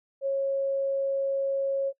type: tone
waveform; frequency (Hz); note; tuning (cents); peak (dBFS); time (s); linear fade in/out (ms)
sine; 547; C#5; -23; -24; 0.21-1.93; 50
effects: noise-tail reverb RT60 0.1 s tail -26 dB re dry